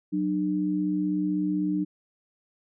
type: tone pair together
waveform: sine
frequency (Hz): 185.47 / 301.4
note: F#3 / D4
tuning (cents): +4 / +45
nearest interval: minor sixth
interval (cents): 841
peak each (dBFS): -28 / -25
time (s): 0.12-1.85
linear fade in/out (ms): 20
effects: none